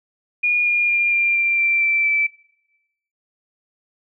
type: tone with pitch steps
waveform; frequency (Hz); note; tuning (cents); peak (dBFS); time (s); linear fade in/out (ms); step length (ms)
sine; 2436 / 2419 / 2402 / 2386 / 2369 / 2353 / 2337 / 2321; D#7 / D#7 / D7 / D7 / D7 / D7 / D7 / D7; -37 / -49 / +38 / +27 / +14 / +3 / -9 / -21; -15; 0.43-2.27; 10; 230
effects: noise-tail reverb RT60 1.0 s tail -24 dB re dry